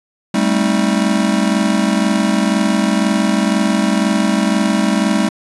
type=chord; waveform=square; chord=A half-diminished seventh; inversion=third; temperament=just; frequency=198 / 220 / 264 / 316.8 Hz; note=G3 / A3 / C4 / Eb4; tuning=+18 / 0 / +16 / +31 cents; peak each=-17 / -18 / -22 / -21 dBFS; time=0.34-5.29 s; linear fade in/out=5 ms; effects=resampled to 24000 Hz